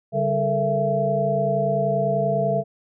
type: tone cluster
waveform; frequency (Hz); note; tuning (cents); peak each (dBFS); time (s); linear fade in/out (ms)
sine; 140.8 / 194 / 434.1 / 464.4 / 670; C#3 / G3 / A4 / A#4 / E5; +27 / -18 / -23 / -7 / +28; -26 / -28 / -28 / -29 / -21; 0.12-2.64; 50
effects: none